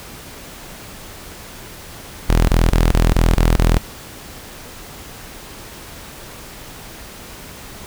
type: tone bursts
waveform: sawtooth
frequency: 41.2 Hz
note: E1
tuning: in tune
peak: -7 dBFS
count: 7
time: 2.29-3.776 s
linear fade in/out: 0 ms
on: 190 ms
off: 26 ms
effects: pink hiss -36 dBFS RMS until 7.86 s